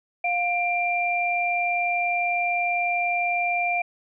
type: tone pair together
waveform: sine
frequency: 705 / 2374 Hz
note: F5 / D7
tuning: +16 / +18 cents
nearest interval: octave + major sixth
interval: 2102 cents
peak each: -24 dBFS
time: 0.24-3.82 s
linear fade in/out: 5 ms
effects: none